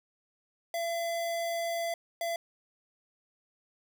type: tone bursts at uneven times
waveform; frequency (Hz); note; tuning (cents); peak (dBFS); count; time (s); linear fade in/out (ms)
square; 676; E5; +43; -31; 2; 0.74-1.94 / 2.21-2.36; 2
effects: none